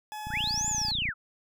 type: tone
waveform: 40% pulse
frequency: 851 Hz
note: G#5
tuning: 42 cents sharp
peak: -35 dBFS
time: 0.12-0.91 s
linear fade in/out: 0 ms
type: click train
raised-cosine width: 5 ms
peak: -27 dBFS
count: 25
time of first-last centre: 0.27-1.089 s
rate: 29.3 Hz
type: linear two-way sweep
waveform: sine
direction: up then down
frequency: 1244.5 to 7290 to 1244.5 Hz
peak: -27 dBFS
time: 0.3-1.14 s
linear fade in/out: 50 ms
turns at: 0.68 s
effects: none